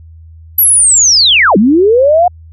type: linear two-way sweep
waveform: sine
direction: down then up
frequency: 11960 to 185 to 730 Hz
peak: -4 dBFS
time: 0.58-2.28 s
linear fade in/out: 5 ms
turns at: 1.57 s
effects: added 81 Hz sine -32 dBFS peak until 2.52 s